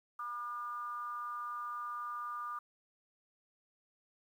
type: tone with frequency modulation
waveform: sine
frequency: 1204 Hz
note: D6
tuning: 43 cents sharp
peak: -38 dBFS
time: 0.19-2.59 s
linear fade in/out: 5 ms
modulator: 233 Hz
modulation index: 0.5
effects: 11-bit